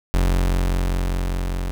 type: tone with level ramp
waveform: 40% pulse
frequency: 45 Hz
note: F#1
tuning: 47 cents flat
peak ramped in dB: -14 to -22 dBFS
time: 0.14-1.71 s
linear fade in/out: 0 ms
effects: none